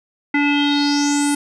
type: tone with low-pass filter sweep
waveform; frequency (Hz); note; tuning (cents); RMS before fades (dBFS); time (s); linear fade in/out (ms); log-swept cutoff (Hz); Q
square; 288.3; D4; -32; -17; 0.34-1.35; 5; 2100 to 9900; 6.1
effects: none